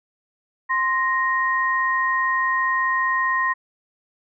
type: tone pair together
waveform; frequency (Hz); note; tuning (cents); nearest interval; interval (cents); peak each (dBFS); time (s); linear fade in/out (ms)
sine; 1047 / 1867.6; C6 / A#6; +1 / +3; minor seventh; 1002; -21; 0.69-3.54; 20
effects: none